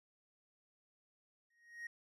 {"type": "tone with exponential growth", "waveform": "triangle", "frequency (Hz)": 1876, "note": "A#6", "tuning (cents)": 11, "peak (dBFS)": -38, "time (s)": [1.5, 1.87], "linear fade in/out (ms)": 5, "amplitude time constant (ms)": 80, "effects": ["tanh soft clip ceiling -35 dBFS", "resampled to 32000 Hz"]}